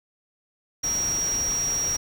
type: tone in noise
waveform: sine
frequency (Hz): 5670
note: F8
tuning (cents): +25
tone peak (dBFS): -23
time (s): 0.83-1.97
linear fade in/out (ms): 10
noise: pink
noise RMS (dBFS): -35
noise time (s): 0.83-1.97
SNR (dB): +9
effects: none